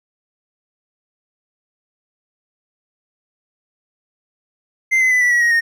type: tone with pitch steps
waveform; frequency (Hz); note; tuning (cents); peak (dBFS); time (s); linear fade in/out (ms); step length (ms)
triangle; 2080 / 2040 / 1999.9 / 1961 / 1922.9 / 1885.5 / 1848.8; C7 / C7 / B6 / B6 / B6 / A#6 / A#6; -11 / -44 / +21 / -13 / -47 / +19 / -15; -10; 4.91-5.61; 20; 100
effects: none